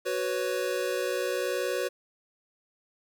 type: chord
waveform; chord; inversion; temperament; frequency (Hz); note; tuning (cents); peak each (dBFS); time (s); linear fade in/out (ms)
square; F# suspended fourth; none; equal with one note detuned; 371.5 / 493.9 / 554.4; F#4 / B4 / C#5; +7 / 0 / 0; -33 / -32 / -33; 0.05-1.89; 20
effects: 10-bit